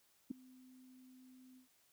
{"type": "tone with ADSR envelope", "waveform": "sine", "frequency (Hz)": 256.3, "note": "C4", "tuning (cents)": -36, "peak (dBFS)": -34, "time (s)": [0.3, 1.68], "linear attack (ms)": 11, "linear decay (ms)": 6, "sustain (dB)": -24, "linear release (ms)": 110, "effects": ["white hiss -73 dBFS RMS until 1.92 s"]}